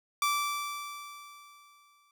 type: tone with exponential decay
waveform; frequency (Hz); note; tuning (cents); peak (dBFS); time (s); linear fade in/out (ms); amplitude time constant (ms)
sawtooth; 1165; D6; -14; -21; 0.22-2.11; 2; 410
effects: none